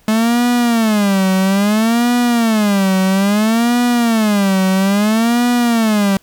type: tone with vibrato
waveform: 45% pulse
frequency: 214.3 Hz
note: A3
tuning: 45 cents flat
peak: -11 dBFS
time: 0.08-6.17 s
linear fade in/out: 2 ms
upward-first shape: sine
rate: 0.6 Hz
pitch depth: 220 cents each way
effects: pink hiss -52 dBFS RMS until 6.22 s